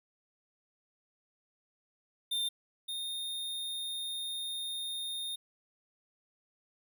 square tone pair in turn, 3610 / 3665 Hz, A7 / A#7, +44 / -30 cents, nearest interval unison, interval 26 cents, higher second, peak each -31 / -36 dBFS, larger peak first, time 2.31-2.49 / 2.88-5.36 s, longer second, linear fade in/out 10 ms, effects none

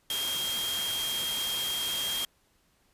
sine tone in noise, 3225 Hz, G7, 48 cents sharp, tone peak -30 dBFS, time 0.1-2.25 s, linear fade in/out 2 ms, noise white, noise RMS -34 dBFS, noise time 0.1-2.25 s, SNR +1 dB, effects pink hiss -68 dBFS RMS until 2.93 s + resampled to 32000 Hz

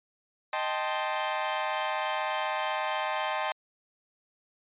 sawtooth chord, A half-diminished seventh, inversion second, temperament equal, 622.3 / 784 / 880 / 1046.5 Hz, Eb5 / G5 / A5 / C6, 0 / 0 / 0 / 0 cents, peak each -30 dBFS, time 0.53-3.52 s, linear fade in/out 2 ms, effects resampled to 8000 Hz

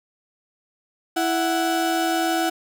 35% pulse tone pair together, 330.4 / 741.7 Hz, E4 / F#5, +4 / +4 cents, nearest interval octave + major second, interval 1400 cents, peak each -21 dBFS, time 1.16-2.5 s, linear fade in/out 10 ms, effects none

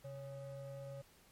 triangle ring-modulated tone, 344.4 Hz, F4, 24 cents flat, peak -40 dBFS, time 0.04-1.02 s, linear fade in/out 10 ms, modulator 210 Hz, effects pink hiss -66 dBFS RMS until 1.31 s + MP3 64 kbps

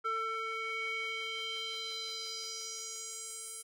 square tone with band-pass filter sweep, 447.1 Hz, A4, 28 cents sharp, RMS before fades -39 dBFS, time 0.04-3.63 s, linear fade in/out 20 ms, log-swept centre 1400 to 9700 Hz, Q 3.4, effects none

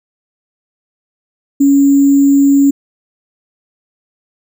sine tone with sample-and-hold, 279.1 Hz, C#4, 12 cents sharp, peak -5 dBFS, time 1.6-2.71 s, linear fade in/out 10 ms, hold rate 7350 Hz, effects none

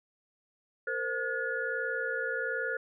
sine tone cluster, 457.8 / 519 / 1437 / 1713 Hz, A#4 / C5 / F6 / A6, -31 / -14 / +49 / -47 cents, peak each -37 / -37 / -33 / -37 dBFS, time 0.87-2.77 s, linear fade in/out 5 ms, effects none

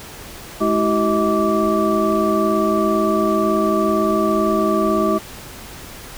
sine tone cluster, 211.4 / 323.2 / 381.1 / 635 / 1162 Hz, G#3 / E4 / G4 / D#5 / D6, +31 / -34 / -49 / +35 / -19 cents, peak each -21 dBFS, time 0.6-5.19 s, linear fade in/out 20 ms, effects pink hiss -36 dBFS RMS until 6.17 s

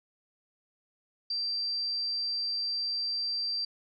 sine tone, 4699 Hz, D8, in tune, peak -29 dBFS, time 1.3-3.65 s, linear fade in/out 5 ms, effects none

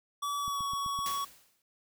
square tone with pitch glide, 1146 to 1120.5 Hz, D6 to C#6, -43 to +18 cents, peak -32 dBFS, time 0.22-1.25 s, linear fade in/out 10 ms, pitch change -39 cents, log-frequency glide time 0.38-0.63 s
click train, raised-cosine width 5 ms, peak -34 dBFS, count 5, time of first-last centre 0.48-0.99 s, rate 7.85 Hz
white noise with exponential decay, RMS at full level -37 dBFS, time 1.06-1.62 s, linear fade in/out 1 ms, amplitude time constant 120 ms
effects none

